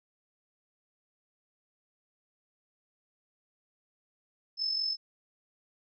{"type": "tone with amplitude modulation", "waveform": "sine", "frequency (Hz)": 5240, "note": "E8", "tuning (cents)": -11, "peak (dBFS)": -26, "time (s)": [4.57, 4.97], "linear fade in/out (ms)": 50, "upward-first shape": "sine", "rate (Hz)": 45.4, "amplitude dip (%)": 55, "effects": []}